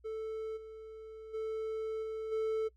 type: tone with level steps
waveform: triangle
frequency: 440 Hz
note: A4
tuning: in tune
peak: -34 / -43 / -32 / -34 / -28 dBFS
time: 0.04-2.69 s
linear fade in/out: 20 ms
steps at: 0.56 / 1.33 / 2.02 / 2.31 s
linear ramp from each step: 20 ms
effects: noise-tail reverb RT60 0.1 s tail -23 dB re dry + added 60 Hz sine -62 dBFS peak until 2.76 s